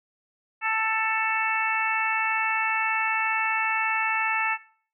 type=harmonic tone; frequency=442.1 Hz; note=A4; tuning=8 cents sharp; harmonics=2 / 3 / 4 / 5 / 6; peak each=-29 / -29 / -29 / -29 / -29 dBFS; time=0.61-4.58 s; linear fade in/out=50 ms; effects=noise-tail reverb RT60 0.5 s tail -19 dB re dry